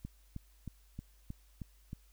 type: click train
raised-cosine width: 5 ms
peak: -29 dBFS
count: 7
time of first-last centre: 0.05-1.931 s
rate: 3.19 Hz
effects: added 50 Hz sine -61 dBFS peak until 2.12 s + white hiss -70 dBFS RMS until 2.12 s